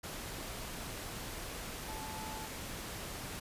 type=tone in noise; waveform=sine; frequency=871 Hz; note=A5; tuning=18 cents flat; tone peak=-45 dBFS; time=1.88-2.47 s; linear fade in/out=10 ms; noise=pink; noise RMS=-43 dBFS; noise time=0.03-3.4 s; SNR=-5 dB; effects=resampled to 32000 Hz